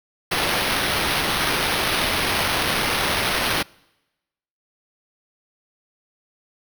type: noise with sample-and-hold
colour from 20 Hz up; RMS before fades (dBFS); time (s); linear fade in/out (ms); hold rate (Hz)
violet; -22; 0.31-3.63; 10; 7350
effects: noise-tail reverb RT60 1.0 s tail -26 dB re dry